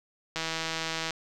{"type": "click train", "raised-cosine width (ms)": 0.2, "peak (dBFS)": -14, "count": 122, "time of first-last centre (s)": [0.36, 1.107], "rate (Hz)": 162, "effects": []}